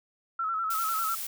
sine tone with vibrato, 1318.5 Hz, E6, in tune, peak -27 dBFS, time 0.39-1.15 s, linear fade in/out 5 ms, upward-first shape square, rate 10 Hz, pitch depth 45 cents each way
blue noise, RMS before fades -35 dBFS, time 0.7-1.27 s, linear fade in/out 5 ms
effects none

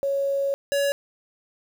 sine / square tone pair in turn, 554.4 / 563.4 Hz, C#5 / C#5, 0 / +28 cents, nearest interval unison, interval 28 cents, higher second, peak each -21 dBFS, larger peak neither, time 0.03-0.54 / 0.72-0.92 s, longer first, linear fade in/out 0 ms, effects 8-bit

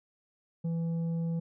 triangle tone with tanh clipping, 166.2 Hz, E3, 15 cents sharp, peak -30 dBFS, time 0.64-1.4 s, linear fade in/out 10 ms, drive 10 dB, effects none

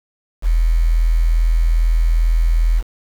sine tone with quantisation, 41.2 Hz, E1, in tune, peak -11 dBFS, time 0.42-2.83 s, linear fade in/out 50 ms, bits 6, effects none

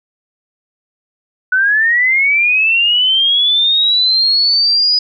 sine linear sweep, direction up, 1480 to 4978 Hz, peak -9 dBFS, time 1.52-4.99 s, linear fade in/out 5 ms, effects none

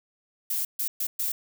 violet noise bursts at uneven times, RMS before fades -28 dBFS, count 4, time 0.5-0.65 / 0.79-0.88 / 1-1.07 / 1.19-1.32 s, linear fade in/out 5 ms, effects none

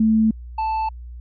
sine / triangle tone pair in turn, 220 / 880 Hz, A3 / A5, 0 / 0 cents, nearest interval 2 octaves, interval 2400 cents, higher second, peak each -13 / -18 dBFS, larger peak first, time 0-0.31 / 0.58-0.89 s, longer neither, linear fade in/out 5 ms, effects added 60 Hz sine -33 dBFS peak until 1.2 s + resampled to 11025 Hz

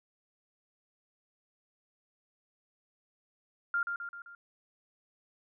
sine tone with echo, 1398 Hz, F6, 1 cent sharp, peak -27 dBFS, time 3.74-3.83 s, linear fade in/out 2 ms, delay 130 ms, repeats 4, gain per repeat -5 dB, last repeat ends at 4.35 s, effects none

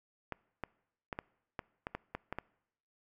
clicks, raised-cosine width 0.5 ms, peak -22 dBFS, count 10, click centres 0.323 / 0.637 / 1.128 / 1.189 / 1.592 / 1.869 / 1.95 / 2.15 / 2.326 / 2.386 s, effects noise-tail reverb RT60 0.8 s tail -24 dB re dry

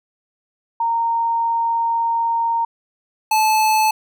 sine / square tone pair in turn, 924 / 868.6 Hz, A#5 / A5, -16 / -23 cents, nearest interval minor second, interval 107 cents, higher first, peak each -16 / -14 dBFS, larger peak second, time 0.8-2.65 / 3.31-3.91 s, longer first, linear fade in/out 5 ms, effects none

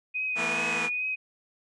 sine tone with vibrato, 2489 Hz, D#7, in tune, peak -27 dBFS, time 0.14-1.16 s, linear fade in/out 20 ms, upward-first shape triangle, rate 2.4 Hz, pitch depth 37 cents each way
5% pulse chord, E suspended fourth, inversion none, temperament equal with one note detuned, 164.81 / 220 / 241.2 Hz, E3 / A3 / B3, 0 / 0 / -41 cents, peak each -24 / -23 / -22 dBFS, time 0.35-0.9 s, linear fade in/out 50 ms
effects resampled to 22050 Hz

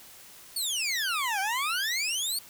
20% pulse exponential two-way sweep, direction down then up, 4562 to 755 to 4562 Hz, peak -22 dBFS, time 0.56-2.39 s, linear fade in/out 5 ms, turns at 1.4 s, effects white hiss -50 dBFS RMS until 2.49 s

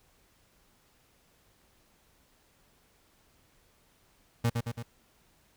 35% pulse tone with echo, 117.4 Hz, A#2, 13 cents sharp, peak -22 dBFS, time 4.44-4.5 s, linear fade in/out 10 ms, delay 110 ms, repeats 3, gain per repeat -4 dB, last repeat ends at 4.83 s, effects pink hiss -66 dBFS RMS until 5.56 s

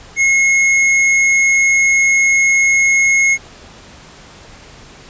square tone, 2166 Hz, C#7, 41 cents flat, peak -10 dBFS, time 0.16-3.38 s, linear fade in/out 50 ms, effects pink hiss -39 dBFS RMS until 5.09 s + resampled to 16000 Hz

